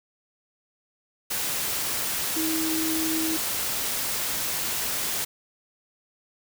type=tone in noise; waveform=sine; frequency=320 Hz; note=D#4; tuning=49 cents sharp; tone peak=-26 dBFS; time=2.36-3.37 s; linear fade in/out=10 ms; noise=white; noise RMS=-28 dBFS; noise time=1.3-5.25 s; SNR=-1 dB; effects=none